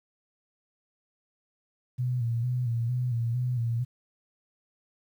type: tone with vibrato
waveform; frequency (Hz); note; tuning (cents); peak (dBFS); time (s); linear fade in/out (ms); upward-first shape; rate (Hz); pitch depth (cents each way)
sine; 120.6; B2; -41; -25; 1.98-3.85; 20; square; 2.2; 60
effects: 10-bit